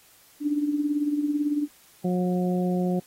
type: tone with tremolo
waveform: sine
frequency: 293.6 Hz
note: D4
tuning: in tune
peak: -19 dBFS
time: 0.4-1.68 s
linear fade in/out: 50 ms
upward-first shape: triangle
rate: 18 Hz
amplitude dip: 70%
type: harmonic tone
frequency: 180.5 Hz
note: F#3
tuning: 43 cents flat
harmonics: 1 / 2 / 3 / 4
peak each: -23 / -29 / -33 / -35 dBFS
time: 2.04-3 s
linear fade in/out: 10 ms
effects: white hiss -56 dBFS RMS until 3.06 s + AAC 48 kbps